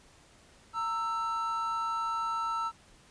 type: tone pair together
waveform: triangle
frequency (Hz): 920 / 1324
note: A#5 / E6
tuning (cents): -23 / +7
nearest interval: tritone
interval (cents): 630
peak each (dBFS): -33 / -29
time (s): 0.73-2.72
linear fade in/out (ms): 50
effects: pink hiss -59 dBFS RMS until 3.1 s + resampled to 22050 Hz